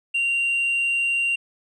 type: tone with tanh clipping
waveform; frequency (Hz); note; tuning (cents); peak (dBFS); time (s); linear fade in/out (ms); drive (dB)
sine; 2766; F7; -17; -20; 0.14-1.36; 10; 1
effects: none